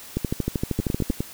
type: two click trains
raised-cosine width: 3 ms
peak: -10 / -11 dBFS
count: 13 / 5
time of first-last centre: 0.17-1.1 / 0.8-1.205 s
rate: 12.9 / 9.87 Hz
effects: white hiss -42 dBFS RMS until 1.33 s